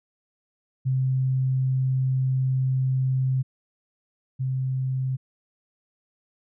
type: tone pair in turn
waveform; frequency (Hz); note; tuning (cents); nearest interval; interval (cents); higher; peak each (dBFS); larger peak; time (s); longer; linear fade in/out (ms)
sine; 130.81 / 130.81; C3 / C3; 0 / 0; unison; 0; neither; -20 / -23; first; 0.85-3.43 / 4.39-5.17; first; 20
effects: none